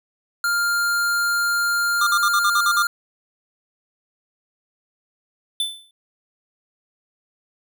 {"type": "tone", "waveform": "square", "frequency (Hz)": 1400, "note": "F6", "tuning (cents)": 4, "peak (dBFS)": -19, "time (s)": [0.44, 2.87], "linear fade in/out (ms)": 2}
{"type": "tone bursts", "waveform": "square", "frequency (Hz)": 1200, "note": "D6", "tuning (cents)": 37, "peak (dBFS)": -18, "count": 8, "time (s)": [2.01, 2.825], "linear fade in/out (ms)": 5, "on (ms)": 59, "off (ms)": 49}
{"type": "tone with exponential decay", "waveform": "square", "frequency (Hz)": 3520, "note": "A7", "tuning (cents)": 0, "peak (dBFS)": -18, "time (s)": [5.6, 5.91], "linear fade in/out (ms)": 2, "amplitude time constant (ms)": 66}
{"effects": []}